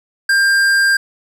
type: tone with tanh clipping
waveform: sine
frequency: 1595 Hz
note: G6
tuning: 30 cents sharp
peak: -12 dBFS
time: 0.29-0.97 s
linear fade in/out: 5 ms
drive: 14 dB
effects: none